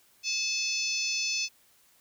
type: harmonic tone with a mistuned harmonic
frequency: 872 Hz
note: A5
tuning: 16 cents flat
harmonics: 3 / 4 / 5 / 6 / 7 / 8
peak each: -32 / -40 / -35 / -33 / -34 / -44 dBFS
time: 0.23-1.49 s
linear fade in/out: 50 ms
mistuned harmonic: 3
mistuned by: -17 cents
effects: white hiss -63 dBFS RMS until 2 s